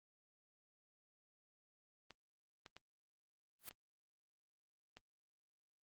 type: clicks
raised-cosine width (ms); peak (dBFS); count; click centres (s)
0.2; -36; 5; 2.107 / 2.662 / 2.766 / 3.71 / 4.97
type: noise with exponential growth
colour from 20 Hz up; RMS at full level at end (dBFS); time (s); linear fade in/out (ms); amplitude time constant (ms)
white; -45; 3.59-3.69; 1; 21
effects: Opus 32 kbps